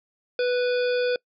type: harmonic tone with a mistuned harmonic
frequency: 493.9 Hz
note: B4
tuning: in tune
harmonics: 1 / 3 / 5 / 7 / 9 / 10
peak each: -21 / -31 / -35 / -38 / -40 / -41 dBFS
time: 0.39-1.16 s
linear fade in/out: 2 ms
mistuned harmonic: 10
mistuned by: -28 cents
effects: noise-tail reverb RT60 0.1 s tail -25 dB re dry